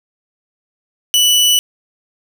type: tone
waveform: sawtooth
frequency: 2965 Hz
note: F#7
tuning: 3 cents sharp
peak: -6 dBFS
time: 1.14-1.59 s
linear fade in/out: 0 ms
effects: none